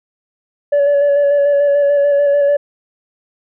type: tone with vibrato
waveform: sine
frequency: 571 Hz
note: D5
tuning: 49 cents flat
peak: -7 dBFS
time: 0.72-2.57 s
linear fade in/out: 10 ms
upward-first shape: square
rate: 6.8 Hz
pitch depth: 19 cents each way
effects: tanh soft clip ceiling -8 dBFS